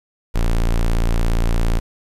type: tone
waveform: square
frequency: 28.65 Hz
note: A#0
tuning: 29 cents flat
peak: -15 dBFS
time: 0.34-1.8 s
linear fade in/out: 20 ms
effects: resampled to 32000 Hz + 7-bit